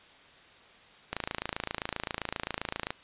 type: click train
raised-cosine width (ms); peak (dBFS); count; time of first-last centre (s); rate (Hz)
0.3; -15; 50; 1.13-2.905; 27.6
effects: white hiss -55 dBFS RMS until 3.03 s + resampled to 8000 Hz